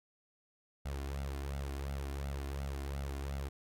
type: tone with flanger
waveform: sawtooth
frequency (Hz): 69.3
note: C#2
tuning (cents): 0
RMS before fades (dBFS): -39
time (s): 0.85-3.49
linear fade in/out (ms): 10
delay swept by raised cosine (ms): 1.4 to 2.9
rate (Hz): 2.8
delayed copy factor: +0.65
effects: AAC 64 kbps